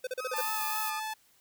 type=tone bursts; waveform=square; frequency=510 Hz; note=C5; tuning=44 cents flat; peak=-32 dBFS; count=6; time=0.04-0.411 s; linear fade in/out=5 ms; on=31 ms; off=37 ms
type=tone with vibrato; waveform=35% pulse; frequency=1248 Hz; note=D#6; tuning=5 cents sharp; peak=-35 dBFS; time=0.19-1 s; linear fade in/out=10 ms; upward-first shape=sine; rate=3.7 Hz; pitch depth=46 cents each way
type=tone with pitch glide; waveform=sawtooth; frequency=880 to 869.4 Hz; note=A5 to A5; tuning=0 to -21 cents; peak=-30 dBFS; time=0.33-1.14 s; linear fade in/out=10 ms; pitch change=-21 cents; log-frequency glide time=0.49-0.58 s
type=noise; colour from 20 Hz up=violet; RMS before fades=-36 dBFS; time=0.36-0.9 s; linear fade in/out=5 ms
effects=white hiss -65 dBFS RMS until 1.4 s